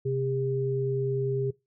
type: tone pair together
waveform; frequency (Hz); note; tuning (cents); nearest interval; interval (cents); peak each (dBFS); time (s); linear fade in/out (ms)
sine; 130.81 / 402.5; C3 / G4; 0 / +46; octave + perfect fifth; 1946; -28; 0.05-1.51; 10
effects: noise-tail reverb RT60 0.2 s tail -20 dB re dry